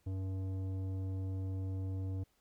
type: tone with tanh clipping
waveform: triangle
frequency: 95 Hz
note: F#2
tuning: 46 cents sharp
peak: -37 dBFS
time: 0.06-2.24 s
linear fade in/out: 10 ms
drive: 16 dB
effects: pink hiss -74 dBFS RMS until 2.4 s